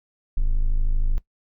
triangle tone, 26.47 Hz, G#0, 34 cents sharp, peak -15 dBFS, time 0.37-1.18 s, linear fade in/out 0 ms, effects noise-tail reverb RT60 0.1 s tail -19 dB re dry

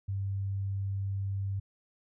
sine tone, 98.1 Hz, G2, 2 cents sharp, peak -30 dBFS, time 0.08-1.6 s, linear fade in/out 10 ms, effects none

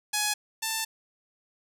5% pulse tone pair in turn, 839 / 888.9 Hz, G#5 / A5, +17 / +17 cents, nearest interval minor second, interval 100 cents, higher second, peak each -13 / -16 dBFS, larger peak first, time 0.13-0.34 / 0.62-0.85 s, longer second, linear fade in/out 10 ms, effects none

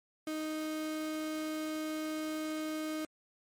35% pulse tone, 311.1 Hz, D#4, in tune, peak -33 dBFS, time 0.27-3.05 s, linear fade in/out 2 ms, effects MP3 64 kbps

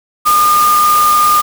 sine tone in noise, 1214 Hz, D#6, 43 cents flat, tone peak -7 dBFS, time 0.25-1.42 s, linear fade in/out 20 ms, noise white, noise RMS -19 dBFS, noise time 0.25-1.42 s, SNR +9 dB, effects none

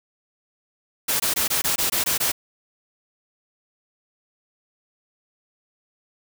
white noise bursts, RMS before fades -22 dBFS, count 9, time 1.08-2.32 s, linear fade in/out 10 ms, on 120 ms, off 20 ms, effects none

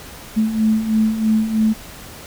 sine beating tone pair, 216.4 / 219.5 Hz, A3 / A3, -29 / -4 cents, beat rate 3.1 Hz, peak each -21 / -15 dBFS, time 0.36-1.74 s, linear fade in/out 20 ms, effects pink hiss -37 dBFS RMS until 2.26 s

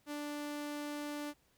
sawtooth tone, 293.7 Hz, D4, in tune, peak -35 dBFS, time 0.06-1.34 s, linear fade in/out 50 ms, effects pink hiss -72 dBFS RMS until 1.57 s

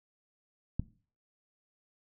click, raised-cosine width 5 ms, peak -18 dBFS, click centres 0.796 s, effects noise-tail reverb RT60 0.4 s tail -18 dB re dry

